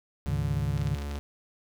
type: tone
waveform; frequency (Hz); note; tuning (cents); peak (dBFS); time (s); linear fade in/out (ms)
45% pulse; 71.9; D2; -36; -32; 0.26-1.19; 0
type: chord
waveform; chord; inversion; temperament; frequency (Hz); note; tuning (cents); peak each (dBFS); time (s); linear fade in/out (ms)
sine; Ab suspended fourth; none; equal; 103.83 / 138.59 / 155.56; Ab2 / Db3 / Eb3; 0 / 0 / 0; -31; 0.28-0.95; 5
type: clicks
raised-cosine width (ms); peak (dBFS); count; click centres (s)
0.2; -24; 8; 0.777 / 0.815 / 0.872 / 0.948 / 0.986 / 1.021 / 1.113 / 1.156
effects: none